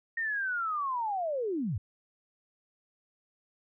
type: linear sweep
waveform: sine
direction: down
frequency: 1863 to 79.9 Hz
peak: -29 dBFS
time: 0.17-1.78 s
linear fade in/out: 5 ms
effects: none